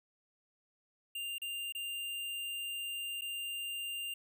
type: tone with dropouts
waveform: square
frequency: 2794 Hz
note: F7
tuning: in tune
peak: -38 dBFS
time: 1.15-4.14 s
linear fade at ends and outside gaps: 5 ms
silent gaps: 1.383-1.417 / 1.724-1.749 / 3.211-3.218 s
effects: none